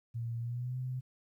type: tone with pitch glide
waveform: sine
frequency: 116.54 to 127.82 Hz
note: A#2 to C3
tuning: 0 to -40 cents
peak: -34 dBFS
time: 0.14-1.01 s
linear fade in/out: 20 ms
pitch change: +160 cents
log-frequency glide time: 0.39-0.77 s
effects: 12-bit